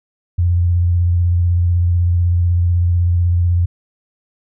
sine tone with vibrato, 87.31 Hz, F2, in tune, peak -11 dBFS, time 0.38-3.66 s, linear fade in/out 10 ms, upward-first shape triangle, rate 16 Hz, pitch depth 36 cents each way, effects none

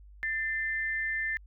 sine tone pair together, 1785 / 2075 Hz, A6 / C7, +24 / -15 cents, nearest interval minor third, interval 261 cents, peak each -30 / -34 dBFS, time 0.23-1.37 s, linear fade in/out 0 ms, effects added 50 Hz sine -49 dBFS peak until 1.46 s

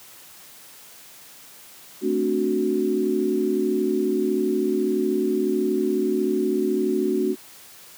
sine chord, D dominant seventh, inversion second, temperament equal, 220 / 261.6 / 293.7 / 370 Hz, A3 / C4 / D4 / F#4, 0 / 0 / 0 / 0 cents, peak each -27 / -28 / -26 / -22 dBFS, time 2.01-7.36 s, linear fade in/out 50 ms, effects white hiss -46 dBFS RMS until 7.97 s + high-pass 100 Hz 12 dB/octave

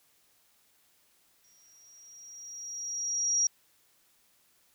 sine tone with exponential growth, 5690 Hz, F8, 31 cents sharp, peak -22 dBFS, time 1.44-3.47 s, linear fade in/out 2 ms, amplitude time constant 440 ms, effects white hiss -67 dBFS RMS until 4.74 s

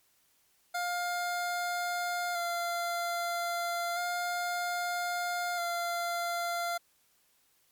25% pulse tone with vibrato, 698.5 Hz, F5, in tune, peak -27 dBFS, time 0.74-6.78 s, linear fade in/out 10 ms, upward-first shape square, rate 0.31 Hz, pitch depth 18 cents each way, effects white hiss -69 dBFS RMS until 7.71 s + MP3 96 kbps

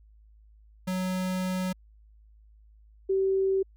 square / sine tone pair in turn, 185 / 385 Hz, F#3 / G4, 0 / -31 cents, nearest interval octave + minor second, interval 1269 cents, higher second, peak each -28 / -22 dBFS, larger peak second, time 0.87-1.73 / 3.09-3.63 s, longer first, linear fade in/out 10 ms, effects added 53 Hz sine -53 dBFS peak until 3.76 s

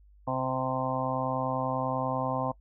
harmonic tone, 130.1 Hz, C3, 9 cents flat, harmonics 1 / 2 / 4 / 5 / 6 / 7 / 8, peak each -35 / -35 / -35 / -35 / -35 / -35 / -35 dBFS, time 0.27-2.52 s, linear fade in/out 10 ms, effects noise-tail reverb RT60 0.1 s tail -21 dB re dry + added 50 Hz sine -54 dBFS peak until 2.6 s

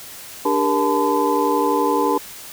sine tone cluster, 294.5 / 400.6 / 472.3 / 868 / 1016 Hz, D4 / G4 / A#4 / A5 / B5, +5 / +38 / +23 / -24 / +49 cents, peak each -22 dBFS, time 0.45-2.18 s, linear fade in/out 5 ms, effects white hiss -37 dBFS RMS until 2.52 s

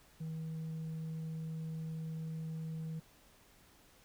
sine tone with tanh clipping, 160 Hz, D#3, 49 cents sharp, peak -39 dBFS, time 0.2-3 s, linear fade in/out 10 ms, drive 2 dB, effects pink hiss -64 dBFS RMS until 4.04 s

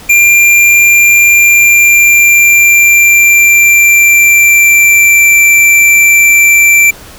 square tone with pitch glide, 2383 to 2346 Hz, D7 to D7, +25 to -2 cents, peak -3 dBFS, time 0.09-6.91 s, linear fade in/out 10 ms, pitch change -27 cents, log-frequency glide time 1.35-5.41 s, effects pink hiss -32 dBFS RMS until 7.18 s

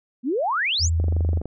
sine exponential sweep, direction up, 224.7 to 7790 Hz, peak -20 dBFS, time 0.23-0.9 s, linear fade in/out 50 ms
sine tone with vibrato, 82.41 Hz, E2, in tune, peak -18 dBFS, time 0.79-1.42 s, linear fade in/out 50 ms, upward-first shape sine, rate 16 Hz, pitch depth 33 cents each way
click train, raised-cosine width 2 ms, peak -18 dBFS, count 12, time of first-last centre 1-1.456 s, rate 24.1 Hz
effects none

